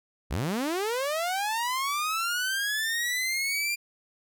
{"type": "linear sweep", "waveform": "sawtooth", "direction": "up", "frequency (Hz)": [49, 2400], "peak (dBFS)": -23, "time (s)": [0.3, 3.76], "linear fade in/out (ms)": 20, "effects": []}